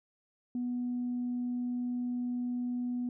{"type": "tone", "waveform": "sine", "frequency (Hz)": 245.5, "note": "B3", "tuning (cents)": -10, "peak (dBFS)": -30, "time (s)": [0.55, 3.09], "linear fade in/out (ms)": 2, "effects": ["tanh soft clip ceiling -27 dBFS"]}